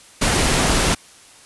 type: noise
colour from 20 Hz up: pink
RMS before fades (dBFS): -17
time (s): 0.21-0.95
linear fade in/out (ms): 10
effects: white hiss -46 dBFS RMS until 1.45 s + resampled to 24000 Hz